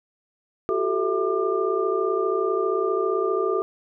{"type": "tone cluster", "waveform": "sine", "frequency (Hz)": [351.8, 384.2, 439.4, 659, 1196], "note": ["F4", "G4", "A4", "E5", "D6"], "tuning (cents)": [13, -35, -2, -1, 31], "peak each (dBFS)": [-31, -24, -25, -32, -28], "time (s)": [0.69, 3.62], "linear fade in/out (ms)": 0, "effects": []}